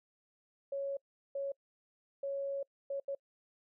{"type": "tone bursts at uneven times", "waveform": "sine", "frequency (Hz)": 554.4, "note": "C#5", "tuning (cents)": 0, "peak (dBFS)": -34, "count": 5, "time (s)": [[0.72, 0.97], [1.35, 1.52], [2.23, 2.63], [2.9, 3], [3.08, 3.15]], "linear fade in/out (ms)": 5, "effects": ["noise-tail reverb RT60 0.1 s tail -26 dB re dry"]}